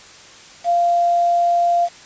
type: tone with quantisation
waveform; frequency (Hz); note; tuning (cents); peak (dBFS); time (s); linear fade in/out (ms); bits
sine; 693; F5; -14; -13; 0.64-1.89; 50; 6
effects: white hiss -42 dBFS RMS until 2.05 s + resampled to 16000 Hz